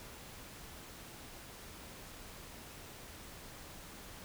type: silence
effects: pink hiss -51 dBFS RMS until 4.24 s